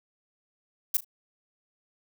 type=noise with echo; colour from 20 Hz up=violet; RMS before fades=-23 dBFS; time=0.94-0.97 s; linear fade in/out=5 ms; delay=38 ms; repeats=2; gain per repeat=-15 dB; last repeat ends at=1.046 s; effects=none